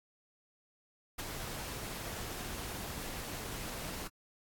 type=noise with ADSR envelope; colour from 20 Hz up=pink; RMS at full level=-37 dBFS; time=1.18-4.08 s; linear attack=13 ms; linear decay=31 ms; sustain=-5 dB; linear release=11 ms; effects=AAC 64 kbps